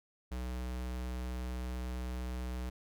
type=tone; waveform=square; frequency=62.2 Hz; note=B1; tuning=13 cents sharp; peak=-37 dBFS; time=0.31-2.7 s; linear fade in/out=10 ms; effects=none